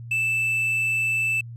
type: tone with quantisation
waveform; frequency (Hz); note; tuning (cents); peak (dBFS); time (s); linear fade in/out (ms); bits
triangle; 2641; E7; +3; -19; 0.11-1.41; 5; 8
effects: added 117 Hz sine -35 dBFS peak until 1.56 s + resampled to 32000 Hz